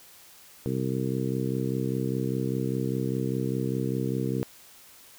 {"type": "harmonic tone", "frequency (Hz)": 65, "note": "C2", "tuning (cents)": -11, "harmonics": [2, 3, 4, 5, 6, 7], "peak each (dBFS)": [-30, -32, -33, -34, -35, -35], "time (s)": [0.66, 4.43], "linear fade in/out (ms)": 0, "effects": ["white hiss -52 dBFS RMS until 5.18 s"]}